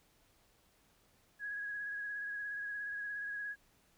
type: tone with vibrato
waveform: sine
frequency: 1661.2 Hz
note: G#6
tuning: in tune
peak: -38 dBFS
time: 1.39-3.56 s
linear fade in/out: 50 ms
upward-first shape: triangle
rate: 17 Hz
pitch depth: 30 cents each way
effects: pink hiss -70 dBFS RMS until 3.97 s